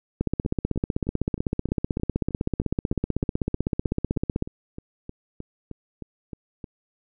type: two click trains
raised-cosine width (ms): 3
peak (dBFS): -22 / -10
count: 21 / 68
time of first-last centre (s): 0.45-6.642 / 0.21-4.424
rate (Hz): 3.23 / 15.9
effects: none